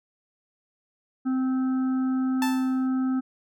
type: harmonic tone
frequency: 260 Hz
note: C4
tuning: 11 cents flat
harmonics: 1 / 3 / 5 / 6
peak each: -22 / -42 / -40 / -48 dBFS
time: 1.25-3.21 s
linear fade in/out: 20 ms
type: tone with exponential decay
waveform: sawtooth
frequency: 880 Hz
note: A5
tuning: in tune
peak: -20 dBFS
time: 2.42-2.87 s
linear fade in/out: 1 ms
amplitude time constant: 96 ms
effects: none